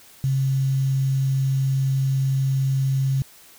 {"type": "tone with quantisation", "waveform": "sine", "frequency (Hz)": 134.4, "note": "C3", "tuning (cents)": 47, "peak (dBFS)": -18, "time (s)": [0.24, 3.22], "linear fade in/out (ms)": 0, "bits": 7, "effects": ["white hiss -49 dBFS RMS until 3.58 s"]}